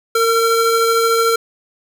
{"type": "tone pair together", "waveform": "square", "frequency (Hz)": [458.1, 1361], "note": ["A#4", "F6"], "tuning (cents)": [-30, -45], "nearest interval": "octave + perfect fifth", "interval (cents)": 1885, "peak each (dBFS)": [-15, -17], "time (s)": [0.15, 1.36], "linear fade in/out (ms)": 5, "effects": []}